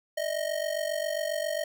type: ring-modulated tone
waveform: square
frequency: 623 Hz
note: D#5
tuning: 2 cents sharp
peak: -26 dBFS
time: 0.17-1.64 s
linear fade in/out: 5 ms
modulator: 23.7 Hz
effects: none